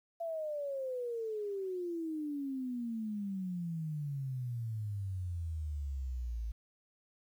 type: exponential sweep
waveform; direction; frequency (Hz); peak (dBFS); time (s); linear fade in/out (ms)
sine; down; 680 to 54.1; -35; 0.2-6.52; 10
effects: 11-bit